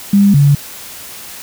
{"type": "tone pair in turn", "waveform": "sine", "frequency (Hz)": [200.8, 142.44], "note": ["G3", "C#3"], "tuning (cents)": [42, 47], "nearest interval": "tritone", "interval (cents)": 595, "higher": "first", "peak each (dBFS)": -5, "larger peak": "neither", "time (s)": [[0.13, 0.34], [0.34, 0.55]], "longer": "neither", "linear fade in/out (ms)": 5, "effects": ["white hiss -31 dBFS RMS until 1.42 s"]}